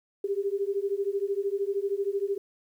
sine beating tone pair, 392 / 405 Hz, G4 / G#4, 0 / -43 cents, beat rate 13 Hz, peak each -29 dBFS, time 0.24-2.38 s, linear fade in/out 5 ms, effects 10-bit

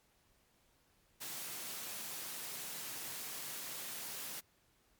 white high-pass noise, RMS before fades -44 dBFS, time 1.2-4.41 s, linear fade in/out 20 ms, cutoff 110 Hz, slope 96 dB/octave, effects pink hiss -72 dBFS RMS until 4.99 s + MP3 96 kbps

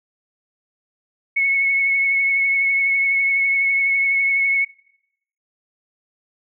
sine tone with vibrato, 2200 Hz, C#7, 14 cents flat, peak -15 dBFS, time 1.36-4.65 s, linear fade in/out 10 ms, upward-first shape triangle, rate 12 Hz, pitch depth 20 cents each way, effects noise-tail reverb RT60 0.8 s tail -24 dB re dry

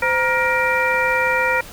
harmonic tone with a mistuned harmonic, 471.5 Hz, A#4, 20 cents sharp, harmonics 1 / 2 / 3 / 4 / 5, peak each -22 / -22 / -22 / -22 / -22 dBFS, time 0.02-1.61 s, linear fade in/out 5 ms, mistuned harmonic 1, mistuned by +150 cents, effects pink hiss -38 dBFS RMS until 1.72 s

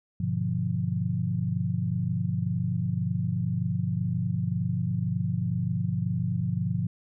sine chord, G# diminished seventh, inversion none, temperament equal with one note detuned, 101.51 / 123.47 / 146.83 / 174.61 Hz, G#2 / B2 / D3 / F3, -39 / 0 / 0 / 0 cents, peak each -31 / -30 / -33 / -29 dBFS, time 0.2-6.87 s, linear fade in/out 5 ms, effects none

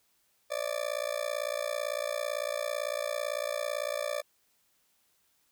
40% pulse tone with amplitude modulation, 587.3 Hz, D5, in tune, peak -26 dBFS, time 0.5-4.22 s, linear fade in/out 20 ms, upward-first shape sine, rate 57.9 Hz, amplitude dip 100%, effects white hiss -71 dBFS RMS until 5.51 s

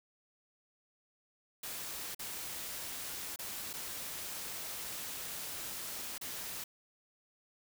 white noise with dropouts, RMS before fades -42 dBFS, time 1.63-6.64 s, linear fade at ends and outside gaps 5 ms, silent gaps 2.148-2.192 / 3.361-3.389 / 3.732-3.736 / 6.181-6.212 s, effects none

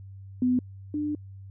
sine tone pair in turn, 250.6 / 298 Hz, B3 / D4, +25 / +25 cents, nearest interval minor third, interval 300 cents, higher second, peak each -20 / -26 dBFS, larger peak first, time 0.42-0.59 / 0.94-1.15 s, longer second, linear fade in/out 2 ms, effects added 97 Hz sine -41 dBFS peak until 1.5 s

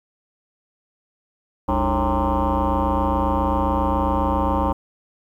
sine tone with frequency modulation, 420.3 Hz, G#4, 21 cents sharp, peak -16 dBFS, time 1.68-4.73 s, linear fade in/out 10 ms, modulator 124 Hz, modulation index 5.3, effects tanh soft clip ceiling -13 dBFS + 9-bit

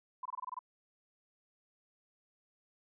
sine tone bursts, 1007 Hz, B5, 33 cents sharp, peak -37 dBFS, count 8, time 0.23-0.591 s, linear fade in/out 5 ms, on 25 ms, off 23 ms, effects none

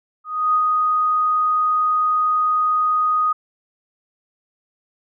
sine tone with ADSR envelope, 1244.5 Hz, D#6, in tune, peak -13 dBFS, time 0.24-3.33 s, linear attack 300 ms, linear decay 70 ms, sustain -2 dB, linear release 10 ms, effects none

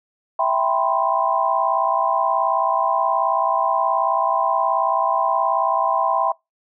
sine chord, C major seventh, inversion first, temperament equal, 659.3 / 784 / 987.8 / 1046.5 Hz, E5 / G5 / B5 / C6, 0 / 0 / 0 / 0 cents, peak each -22 dBFS, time 0.39-6.32 s, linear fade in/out 5 ms, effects noise-tail reverb RT60 0.2 s tail -24 dB re dry

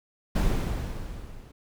brown noise with level ramp, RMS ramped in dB -21 to -46 dBFS, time 0.35-1.52 s, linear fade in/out 10 ms, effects none

